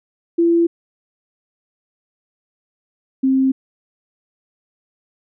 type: tone pair in turn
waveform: sine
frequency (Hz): 338.1 / 265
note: E4 / C4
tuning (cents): +44 / +22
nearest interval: major third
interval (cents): 422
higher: first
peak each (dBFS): -11 / -12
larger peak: first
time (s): 0.38-0.67 / 3.23-3.52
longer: neither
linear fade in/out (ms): 10
effects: none